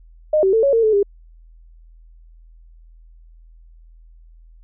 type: tone with pitch steps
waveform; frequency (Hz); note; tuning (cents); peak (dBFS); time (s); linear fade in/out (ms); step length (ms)
sine; 613 / 383.4 / 446.9 / 556 / 456.4 / 434.4 / 402.8; D#5 / G4 / A4 / C#5 / A#4 / A4 / G4; -26 / -38 / +27 / +5 / -37 / -22 / +47; -12; 0.33-1.03; 5; 100
effects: added 41 Hz sine -43 dBFS peak until 4.63 s